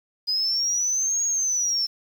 sine linear two-way sweep, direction up then down, 4948 to 6645 to 5320 Hz, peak -20 dBFS, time 0.27-1.87 s, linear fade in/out 20 ms, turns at 1.24 s, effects tanh soft clip ceiling -16 dBFS + 8-bit

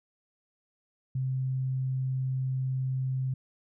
sine tone, 130.81 Hz, C3, in tune, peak -27 dBFS, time 1.15-3.34 s, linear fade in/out 5 ms, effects none

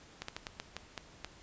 slowing click train, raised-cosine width 0.2 ms, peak -21 dBFS, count 8, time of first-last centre 0.22-1.246 s, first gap 64 ms, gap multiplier 1.27, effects pink hiss -57 dBFS RMS until 1.42 s + resampled to 16000 Hz

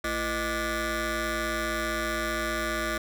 15% pulse ring-modulated tone, 279.8 Hz, C#4, 16 cents sharp, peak -18 dBFS, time 0.04-2.98 s, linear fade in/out 5 ms, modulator 897 Hz, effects none

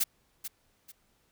blue noise with echo, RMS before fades -26 dBFS, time 0-0.04 s, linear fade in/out 10 ms, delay 440 ms, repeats 2, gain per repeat -11 dB, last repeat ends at 0.92 s, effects pink hiss -70 dBFS RMS until 1.31 s

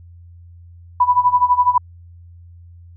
sine tone with tremolo, 987.8 Hz, B5, in tune, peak -8 dBFS, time 1-1.78 s, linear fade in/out 5 ms, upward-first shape sine, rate 12 Hz, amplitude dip 85%, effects added 86 Hz sine -39 dBFS peak until 2.96 s

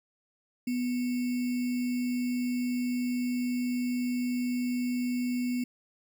sine tone with sample-and-hold, 246.9 Hz, B3, in tune, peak -27 dBFS, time 0.67-5.64 s, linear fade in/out 5 ms, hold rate 2450 Hz, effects none

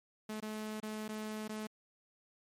sawtooth tone with dropouts, 215.3 Hz, A3, 37 cents flat, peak -35 dBFS, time 0.29-1.67 s, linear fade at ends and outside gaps 5 ms, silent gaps 0.403-0.424 / 0.802-0.829 / 1.081-1.089 / 1.479-1.492 s, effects MP3 64 kbps

